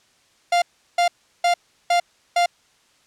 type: tone bursts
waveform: 45% pulse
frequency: 698.5 Hz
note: F5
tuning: in tune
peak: -15 dBFS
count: 5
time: 0.52-2.46 s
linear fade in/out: 5 ms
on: 100 ms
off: 360 ms
effects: white hiss -59 dBFS RMS until 3.06 s + low-pass 7000 Hz 12 dB/octave